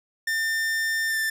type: tone with pitch glide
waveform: 45% pulse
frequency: 1800 to 1777.3 Hz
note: A6 to A6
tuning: +39 to +17 cents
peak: -23 dBFS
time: 0.27-1.3 s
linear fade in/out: 5 ms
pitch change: -22 cents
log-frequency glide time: 1.07-1.18 s
effects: none